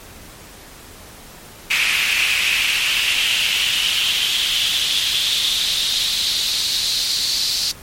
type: noise with high-pass filter sweep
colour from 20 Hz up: brown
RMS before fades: -19 dBFS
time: 1.7-7.72 s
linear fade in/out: 10 ms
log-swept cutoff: 2400 to 4500 Hz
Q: 4.6
effects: pink hiss -40 dBFS RMS until 7.82 s + MP3 64 kbps